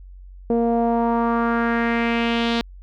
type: tone with low-pass filter sweep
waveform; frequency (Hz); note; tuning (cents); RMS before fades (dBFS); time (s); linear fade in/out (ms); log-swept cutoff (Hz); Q
sawtooth; 233.1; A#3; 0; -20; 0.5-2.61; 0; 530 to 3900; 2.8
effects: added 46 Hz sine -38 dBFS peak until 2.82 s